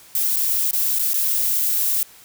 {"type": "noise with dropouts", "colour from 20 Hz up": "violet", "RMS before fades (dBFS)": -20, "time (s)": [0.15, 2.03], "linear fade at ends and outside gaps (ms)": 2, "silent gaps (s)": [[0.361, 0.365], [0.711, 0.731], [0.988, 0.993], [1.134, 1.141]], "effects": ["white hiss -47 dBFS RMS until 2.24 s"]}